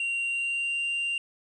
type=tone with pitch glide; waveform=triangle; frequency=2760 to 2779 Hz; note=F7 to F7; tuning=-21 to -9 cents; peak=-25 dBFS; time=0-1.18 s; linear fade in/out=2 ms; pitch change=+12 cents; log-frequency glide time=0.19-0.91 s; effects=resampled to 22050 Hz + 10-bit